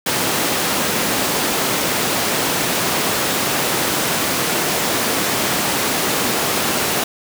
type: high-pass noise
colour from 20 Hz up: pink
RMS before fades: -19 dBFS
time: 0.06-7.04 s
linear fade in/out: 5 ms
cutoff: 200 Hz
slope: 12 dB/octave
effects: none